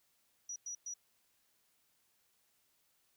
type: tone bursts at uneven times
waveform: sine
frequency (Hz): 5830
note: F#8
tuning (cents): -26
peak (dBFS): -40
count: 3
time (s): 0.49-0.56 / 0.66-0.75 / 0.86-0.94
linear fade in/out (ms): 5
effects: white hiss -75 dBFS RMS until 3.16 s